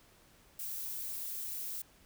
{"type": "noise", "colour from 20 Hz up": "violet", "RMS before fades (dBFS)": -40, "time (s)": [0.59, 1.82], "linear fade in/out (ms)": 5, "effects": ["pink hiss -63 dBFS RMS until 2.05 s"]}